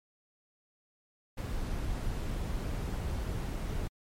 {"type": "noise", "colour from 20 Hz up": "brown", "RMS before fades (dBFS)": -34, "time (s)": [1.37, 3.88], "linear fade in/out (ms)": 10, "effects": ["MP3 64 kbps"]}